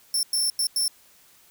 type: tone bursts at uneven times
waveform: 20% pulse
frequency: 5380 Hz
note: E8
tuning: 34 cents sharp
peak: -16 dBFS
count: 4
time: 0.14-0.23 / 0.33-0.5 / 0.59-0.67 / 0.76-0.88 s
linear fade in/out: 2 ms
effects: white hiss -56 dBFS RMS until 1.5 s